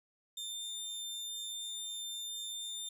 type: tone with amplitude modulation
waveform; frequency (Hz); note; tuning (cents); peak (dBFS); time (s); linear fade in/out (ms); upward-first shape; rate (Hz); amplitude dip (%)
sawtooth; 3599; A7; +38; -35; 0.37-2.89; 5; sine; 108; 25
effects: resampled to 32000 Hz + 12-bit